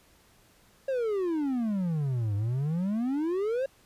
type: exponential two-way sweep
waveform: triangle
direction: down then up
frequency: 552 to 99 to 552 Hz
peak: -24 dBFS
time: 0.88-3.66 s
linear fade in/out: 5 ms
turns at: 2.35 s
effects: pink hiss -61 dBFS RMS until 3.85 s + resampled to 32000 Hz